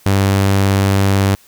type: tone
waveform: sawtooth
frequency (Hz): 98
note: G2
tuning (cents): 0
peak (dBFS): -7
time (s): 0.06-1.35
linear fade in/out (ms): 0
effects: white hiss -48 dBFS RMS until 1.47 s